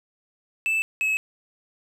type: tone pair in turn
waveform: triangle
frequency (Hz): 2637 / 2578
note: E7 / E7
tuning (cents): 0 / -39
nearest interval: unison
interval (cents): 39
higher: first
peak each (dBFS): -19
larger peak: neither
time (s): 0.66-0.82 / 1.01-1.17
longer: neither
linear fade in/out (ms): 0
effects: none